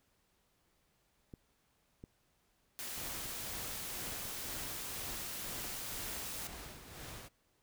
clicks, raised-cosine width 3 ms, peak -35 dBFS, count 4, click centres 1.338 / 2.039 / 3.258 / 4.254 s
white noise, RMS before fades -43 dBFS, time 2.79-6.47 s, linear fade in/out 0 ms
pink noise with tremolo, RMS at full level -47 dBFS, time 2.96-7.29 s, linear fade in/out 20 ms, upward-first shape sine, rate 2 Hz, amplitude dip 55%
effects pink hiss -75 dBFS RMS until 7.62 s

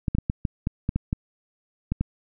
clicks, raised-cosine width 5 ms, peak -11 dBFS, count 11, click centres 0.082 / 0.15 / 0.185 / 0.299 / 0.452 / 0.671 / 0.891 / 0.96 / 1.129 / 1.92 / 2.01 s, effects none

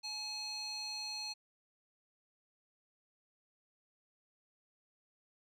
square tone with band-pass filter, 850 Hz, G#5, 40 cents sharp, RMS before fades -42 dBFS, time 0.03-1.34 s, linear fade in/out 20 ms, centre 4600 Hz, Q 3.9, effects none

